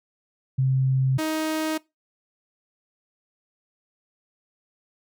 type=tone pair in turn; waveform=sine / sawtooth; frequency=132 / 314 Hz; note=C3 / D#4; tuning=+16 / +16 cents; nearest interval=octave + minor third; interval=1500 cents; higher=second; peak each=-18 / -20 dBFS; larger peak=first; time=0.58-1.18 / 1.18-1.78 s; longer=neither; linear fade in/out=10 ms; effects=noise-tail reverb RT60 0.2 s tail -21 dB re dry